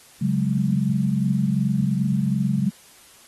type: chord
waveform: sine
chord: C# suspended fourth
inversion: none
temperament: equal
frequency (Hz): 138.59 / 185 / 207.7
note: C#3 / F#3 / G#3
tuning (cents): 0 / 0 / 0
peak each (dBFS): -23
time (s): 0.21-2.69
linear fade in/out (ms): 10
effects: white hiss -50 dBFS RMS until 3.27 s + AAC 32 kbps